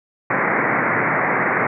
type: band-pass noise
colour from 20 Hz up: white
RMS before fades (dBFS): -19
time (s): 0.3-1.67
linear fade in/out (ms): 5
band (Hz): 110 to 2200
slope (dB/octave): 96
effects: none